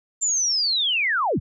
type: linear sweep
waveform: sine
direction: down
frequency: 7290 to 30.5 Hz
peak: -19 dBFS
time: 0.21-1.4 s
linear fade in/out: 20 ms
effects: none